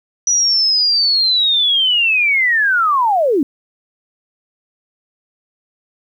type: linear sweep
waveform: sine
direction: down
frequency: 5900 to 256.1 Hz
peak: -11 dBFS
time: 0.27-3.43 s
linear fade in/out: 2 ms
effects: 8-bit